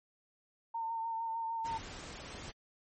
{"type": "tone with vibrato", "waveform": "sine", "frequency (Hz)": 909, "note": "A#5", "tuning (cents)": -44, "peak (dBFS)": -34, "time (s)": [0.74, 1.78], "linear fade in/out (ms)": 10, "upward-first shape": "triangle", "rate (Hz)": 6.6, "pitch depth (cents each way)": 29}
{"type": "noise", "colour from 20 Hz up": "pink", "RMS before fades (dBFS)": -46, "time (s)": [1.64, 2.52], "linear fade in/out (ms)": 20}
{"effects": ["MP3 32 kbps"]}